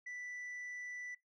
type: tone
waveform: sine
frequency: 1975.5 Hz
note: B6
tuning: in tune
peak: -40 dBFS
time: 0.06-1.15 s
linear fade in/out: 10 ms
effects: noise-tail reverb RT60 0.2 s tail -23 dB re dry + tanh soft clip ceiling -42 dBFS